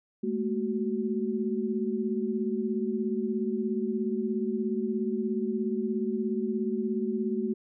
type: tone cluster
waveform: sine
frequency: 211.4 / 228.3 / 372.8 Hz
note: G#3 / A#3 / F#4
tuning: +31 / -36 / +13 cents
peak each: -31 dBFS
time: 0.23-7.54 s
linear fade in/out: 10 ms
effects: none